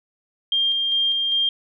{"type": "tone with tremolo", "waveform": "sine", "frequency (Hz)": 3200, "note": "G7", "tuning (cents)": 35, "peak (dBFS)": -17, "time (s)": [0.52, 1.49], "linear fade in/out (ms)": 2, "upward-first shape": "square", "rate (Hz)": 2.5, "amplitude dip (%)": 25, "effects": []}